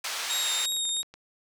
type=band-pass noise; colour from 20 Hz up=white; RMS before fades=-33 dBFS; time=0.04-0.66 s; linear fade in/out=5 ms; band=780 to 5800 Hz; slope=12 dB/octave
type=tone with vibrato; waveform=25% pulse; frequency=3729 Hz; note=A#7; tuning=in tune; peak=-22 dBFS; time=0.29-1.03 s; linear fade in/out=20 ms; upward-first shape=sine; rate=2.9 Hz; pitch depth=22 cents each way
type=clicks; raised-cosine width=0.2 ms; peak=-29 dBFS; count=7; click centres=0.722 / 0.767 / 0.853 / 0.892 / 0.968 / 1.03 / 1.14 s
effects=none